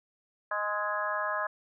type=harmonic tone with a mistuned harmonic; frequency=207.7 Hz; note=G#3; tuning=in tune; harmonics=3 / 4 / 5 / 6 / 7 / 8; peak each=-35 / -41 / -34 / -35 / -43 / -34 dBFS; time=0.51-1.47 s; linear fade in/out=5 ms; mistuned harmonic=6; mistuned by=+21 cents; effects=none